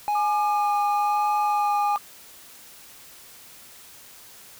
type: tone with vibrato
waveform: triangle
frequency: 830.6 Hz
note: G#5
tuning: in tune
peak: -19 dBFS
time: 0.08-1.96 s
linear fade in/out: 0 ms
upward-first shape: sine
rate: 1 Hz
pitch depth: 12 cents each way
type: tone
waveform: sine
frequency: 1200 Hz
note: D6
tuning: 37 cents sharp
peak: -26 dBFS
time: 0.15-1.98 s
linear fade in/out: 5 ms
effects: white hiss -47 dBFS RMS until 4.59 s